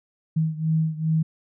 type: beating tone pair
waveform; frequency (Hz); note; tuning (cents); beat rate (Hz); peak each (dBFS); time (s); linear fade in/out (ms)
sine; 158.3 / 160.8; D#3 / E3; +30 / -43; 2.5; -22 / -25; 0.36-1.23; 10
effects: none